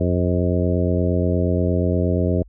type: harmonic tone with a mistuned harmonic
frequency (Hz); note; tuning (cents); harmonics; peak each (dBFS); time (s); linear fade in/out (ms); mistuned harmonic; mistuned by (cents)
88.5; F2; +23; 1 / 2 / 3 / 4 / 5 / 6 / 7; -20 / -23 / -25 / -26 / -27 / -28 / -28; 0-2.43; 10; 7; +33
effects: added 50 Hz sine -43 dBFS peak until 2.48 s

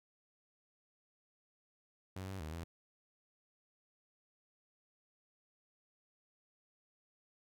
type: tone with pitch steps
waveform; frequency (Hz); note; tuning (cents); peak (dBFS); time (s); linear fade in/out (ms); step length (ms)
sawtooth; 94.2 / 96.2 / 77.6 / 83.5; F#2 / G2 / D#2 / E2; +32 / -32 / -4 / +23; -38; 2.16-2.64; 5; 120
effects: none

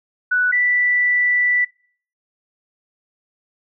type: tone pair in turn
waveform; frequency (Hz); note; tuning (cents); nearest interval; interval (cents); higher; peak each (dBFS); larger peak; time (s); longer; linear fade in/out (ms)
sine; 1482 / 1970.3; F#6 / B6; +2 / -5; perfect fourth; 493; second; -14; neither; 0.31-0.52 / 0.52-1.65; second; 10
effects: noise-tail reverb RT60 0.5 s tail -24 dB re dry

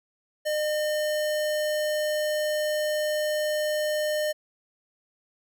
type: tone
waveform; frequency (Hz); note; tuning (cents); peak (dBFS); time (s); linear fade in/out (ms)
square; 607; D#5; -43; -25; 0.45-4.33; 20
effects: none

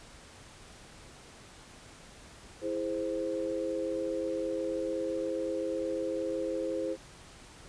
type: chord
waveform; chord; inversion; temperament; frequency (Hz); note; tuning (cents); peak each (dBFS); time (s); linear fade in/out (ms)
sine; E augmented; none; equal; 329.6 / 415.3 / 523.3; E4 / G#4 / B#4; 0 / 0 / 0; -35 / -37 / -33; 2.61-6.97; 50
effects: pink hiss -52 dBFS RMS until 7.68 s + resampled to 22050 Hz

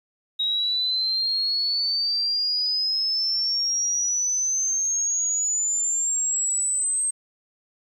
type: exponential sweep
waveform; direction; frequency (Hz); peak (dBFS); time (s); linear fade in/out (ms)
sine; up; 3800 to 8372; -21; 0.39-7.11; 10
effects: 9-bit

